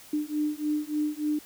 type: beating tone pair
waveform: sine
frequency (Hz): 299 / 302.4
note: D4 / D#4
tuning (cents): +31 / -49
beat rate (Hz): 3.4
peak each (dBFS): -29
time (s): 0.13-1.39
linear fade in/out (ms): 5
effects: white hiss -50 dBFS RMS until 1.45 s